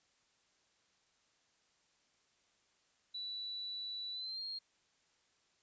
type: tone with pitch glide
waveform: sine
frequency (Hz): 3951 to 4235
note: B7 to C8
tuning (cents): 0 to +20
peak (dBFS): -40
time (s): 3.14-4.59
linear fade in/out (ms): 10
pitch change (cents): +120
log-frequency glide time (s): 4.12-4.43
effects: white hiss -74 dBFS RMS until 5.62 s + resampled to 16000 Hz